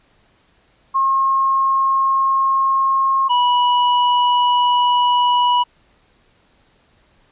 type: tone pair in turn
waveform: sine / square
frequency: 1077 / 978.2 Hz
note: C6 / B5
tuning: +50 / -17 cents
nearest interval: major second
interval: 167 cents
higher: first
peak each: -13 dBFS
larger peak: neither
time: 0.94-3.29 / 3.29-5.64 s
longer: neither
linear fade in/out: 20 ms
effects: pink hiss -57 dBFS RMS until 7.31 s + resampled to 8000 Hz